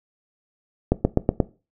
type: accelerating click train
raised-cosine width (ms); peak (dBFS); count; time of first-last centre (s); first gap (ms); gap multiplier
2; -3; 5; 0.92-1.402; 130; 0.95
effects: noise-tail reverb RT60 0.3 s tail -18 dB re dry